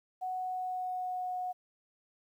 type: tone with pitch glide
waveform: sine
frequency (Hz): 741 to 730.8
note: F#5 to F#5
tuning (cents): +2 to -22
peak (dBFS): -33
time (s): 0.21-1.53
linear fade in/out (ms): 20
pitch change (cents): -24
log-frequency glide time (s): 0.32-1.33
effects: 11-bit